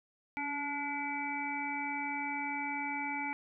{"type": "harmonic tone with a mistuned harmonic", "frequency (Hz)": 287.8, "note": "D4", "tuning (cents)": -35, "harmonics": [1, 3, 5, 7, 8], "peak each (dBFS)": [-41, -38, -46, -43, -38], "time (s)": [0.37, 3.33], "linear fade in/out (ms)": 0, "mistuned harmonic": 1, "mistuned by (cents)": -35, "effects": []}